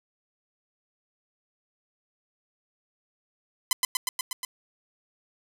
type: tone with echo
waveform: 5% pulse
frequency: 1017 Hz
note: C6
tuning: 50 cents flat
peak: -7 dBFS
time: 3.71-3.73 s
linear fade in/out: 2 ms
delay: 120 ms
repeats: 6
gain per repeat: -2 dB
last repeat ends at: 4.45 s
effects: none